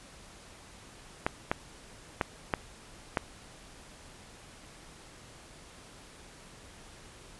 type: clicks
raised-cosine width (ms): 0.5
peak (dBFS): -11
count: 5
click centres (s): 1.265 / 1.515 / 2.212 / 2.538 / 3.172
effects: pink hiss -52 dBFS RMS until 7.39 s + resampled to 24000 Hz